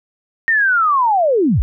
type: linear sweep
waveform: sine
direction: down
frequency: 1864.7 to 38.49 Hz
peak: -11 dBFS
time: 0.48-1.62 s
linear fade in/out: 0 ms
effects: none